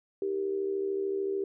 sine tone with amplitude modulation, 392 Hz, G4, in tune, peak -25 dBFS, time 0.22-1.44 s, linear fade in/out 2 ms, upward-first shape sine, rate 73.5 Hz, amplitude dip 65%, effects none

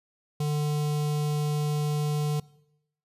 square tone with notch filter, 148.9 Hz, D3, 24 cents sharp, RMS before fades -27 dBFS, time 0.4-2.4 s, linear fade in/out 5 ms, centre 1700 Hz, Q 0.94, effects noise-tail reverb RT60 0.8 s tail -21 dB re dry + resampled to 32000 Hz

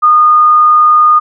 sine tone, 1225 Hz, D#6, 27 cents flat, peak -3 dBFS, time 0.02-1.2 s, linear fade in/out 20 ms, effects none

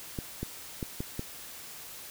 clicks, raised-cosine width 3 ms, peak -20 dBFS, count 5, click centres 0.188 / 0.43 / 0.828 / 1.005 / 1.194 s, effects white hiss -45 dBFS RMS until 2.1 s

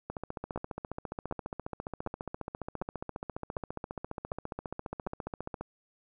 two click trains, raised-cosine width 1 ms, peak -22 / -20 dBFS, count 82 / 7, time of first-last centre 0.1-5.61 / 0.56-5.071 s, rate 14.7 / 1.33 Hz, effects none

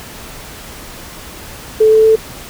sine tone with pitch steps, 435.8 / 438.6 / 441.4 Hz, A4 / A4 / A4, -17 / -6 / +5 cents, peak -5 dBFS, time 1.8-2.16 s, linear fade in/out 10 ms, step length 120 ms, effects pink hiss -32 dBFS RMS until 2.49 s

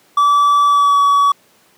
triangle tone with pitch glide, 1154 to 1134.8 Hz, D6 to C#6, -31 to +40 cents, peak -7 dBFS, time 0.17-1.32 s, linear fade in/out 5 ms, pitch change -29 cents, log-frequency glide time 0.66-1 s, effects pink hiss -52 dBFS RMS until 1.77 s + high-pass 200 Hz 12 dB/octave

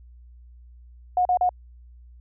sine tone bursts, 724 Hz, F#5, 38 cents flat, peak -17 dBFS, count 3, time 1.17-1.492 s, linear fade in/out 2 ms, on 82 ms, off 38 ms, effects added 60 Hz sine -45 dBFS peak until 2.2 s

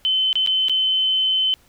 sine tone with dropouts, 3059 Hz, G7, 43 cents flat, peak -16 dBFS, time 0.05-1.54 s, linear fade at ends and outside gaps 0 ms, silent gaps 0.329-0.355 / 0.463-0.473 / 0.684-0.696 s, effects pink hiss -56 dBFS RMS until 1.68 s

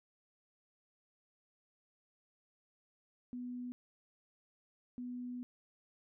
sine tone bursts at uneven times, 246.9 Hz, B3, in tune, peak -40 dBFS, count 2, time 3.33-3.72 / 4.98-5.43 s, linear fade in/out 0 ms, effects none

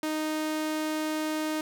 sawtooth tone, 310 Hz, D#4, 6 cents flat, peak -24 dBFS, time 0.03-1.61 s, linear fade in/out 2 ms, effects none

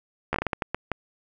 slowing click train, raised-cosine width 0.5 ms, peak -10 dBFS, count 10, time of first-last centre 0.33-0.917 s, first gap 13 ms, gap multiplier 1.38, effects none

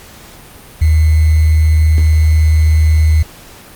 sine tone with sample-and-hold, 78.2 Hz, D#2, 9 cents sharp, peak -6 dBFS, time 0.81-3.23 s, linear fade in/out 10 ms, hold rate 2100 Hz, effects pink hiss -37 dBFS RMS until 3.75 s + Opus 48 kbps

